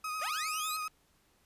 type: tone with vibrato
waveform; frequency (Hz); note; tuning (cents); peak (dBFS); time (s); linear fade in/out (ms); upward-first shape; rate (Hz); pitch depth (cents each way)
35% pulse; 1254; D#6; +13; -33; 0.04-0.88; 5; sine; 9.9; 27
type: click train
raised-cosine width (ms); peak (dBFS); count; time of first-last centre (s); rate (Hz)
0.2; -38; 13; 0.2-0.882; 17.6
type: linear sweep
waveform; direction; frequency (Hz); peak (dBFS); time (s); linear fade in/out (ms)
15% pulse; up; 523.3 to 4279; -30; 0.21-0.77; 10
effects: pink hiss -69 dBFS RMS until 1.45 s + resampled to 32000 Hz